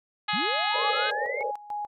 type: harmonic tone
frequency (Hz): 419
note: G#4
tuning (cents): +15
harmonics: 2 / 3 / 4 / 5 / 6 / 7 / 8 / 9 / 10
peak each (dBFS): -30 / -32 / -33 / -34 / -35 / -35 / -36 / -37 / -37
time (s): 0.28-1.11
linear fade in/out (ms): 10
type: linear sweep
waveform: sine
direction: up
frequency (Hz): 154.8 to 2219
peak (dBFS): -31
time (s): 0.33-1.43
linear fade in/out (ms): 5
type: band-pass noise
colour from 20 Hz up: white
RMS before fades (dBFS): -33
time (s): 0.74-1.51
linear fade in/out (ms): 2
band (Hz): 450 to 590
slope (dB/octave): 96
type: tone with tremolo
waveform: sine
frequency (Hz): 830.6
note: G#5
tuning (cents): 0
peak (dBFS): -29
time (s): 0.82-1.87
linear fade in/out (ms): 10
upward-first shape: square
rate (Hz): 3.4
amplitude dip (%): 80
effects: none